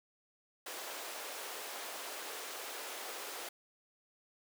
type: high-pass noise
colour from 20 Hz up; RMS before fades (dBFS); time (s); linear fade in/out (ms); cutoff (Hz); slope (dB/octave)
pink; -44; 0.66-3.49; 5; 410; 24
effects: none